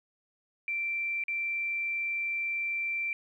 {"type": "tone with dropouts", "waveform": "sine", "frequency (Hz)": 2349, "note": "D7", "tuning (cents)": 0, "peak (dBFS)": -29, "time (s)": [0.68, 3.13], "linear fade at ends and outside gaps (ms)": 1, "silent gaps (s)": [1.238, 1.282], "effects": ["11-bit"]}